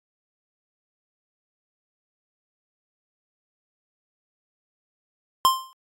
square tone with exponential decay, 1049 Hz, C6, 4 cents sharp, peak -12 dBFS, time 5.45-5.73 s, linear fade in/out 0 ms, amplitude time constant 59 ms, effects AAC 48 kbps

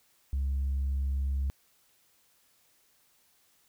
sine tone, 68.1 Hz, C#2, 30 cents flat, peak -25 dBFS, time 0.33-1.5 s, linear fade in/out 0 ms, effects tanh soft clip ceiling -25 dBFS + white hiss -67 dBFS RMS until 3.68 s

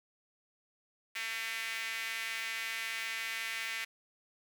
sawtooth tone with high-pass filter, 225.4 Hz, A3, 42 cents sharp, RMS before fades -38 dBFS, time 1.15-3.85 s, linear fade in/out 10 ms, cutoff 2100 Hz, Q 3, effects none

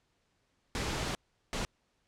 pink noise bursts at uneven times, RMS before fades -34 dBFS, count 2, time 0.75-1.15 / 1.53-1.65 s, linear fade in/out 0 ms, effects pink hiss -75 dBFS RMS until 2.07 s + low-pass 7000 Hz 12 dB/octave

